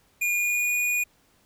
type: tone with pitch glide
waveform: square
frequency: 2430 to 2453 Hz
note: D#7 to D#7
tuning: -42 to -25 cents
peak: -23 dBFS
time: 0.21-1.04 s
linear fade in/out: 10 ms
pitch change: +17 cents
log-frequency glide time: 0.36-0.74 s
effects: pink hiss -63 dBFS RMS until 1.45 s